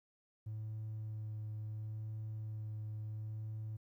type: tone with vibrato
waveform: triangle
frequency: 108.1 Hz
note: A2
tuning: 30 cents flat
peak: -37 dBFS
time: 0.46-3.77 s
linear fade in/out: 10 ms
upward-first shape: sine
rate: 0.72 Hz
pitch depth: 12 cents each way
effects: tanh soft clip ceiling -36 dBFS + 13-bit